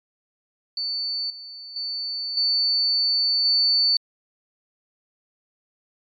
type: tone with level steps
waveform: sine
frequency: 4500 Hz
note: C#8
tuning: 25 cents sharp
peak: -24 / -36 / -26 / -18 / -16 dBFS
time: 0.77-3.97 s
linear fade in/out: 2 ms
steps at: 1.3 / 1.76 / 2.37 / 3.45 s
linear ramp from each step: 2 ms
effects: MP3 64 kbps